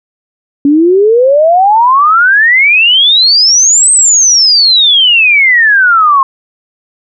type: exponential two-way sweep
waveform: sine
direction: up then down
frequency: 277.2 to 8372 to 1058 Hz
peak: -3 dBFS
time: 0.65-6.23 s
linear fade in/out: 2 ms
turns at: 3.91 s
effects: none